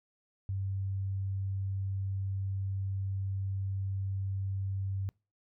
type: tone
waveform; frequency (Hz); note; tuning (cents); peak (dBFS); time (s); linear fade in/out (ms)
sine; 97; G2; -18; -31; 0.49-5.09; 0
effects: noise-tail reverb RT60 0.3 s tail -26 dB re dry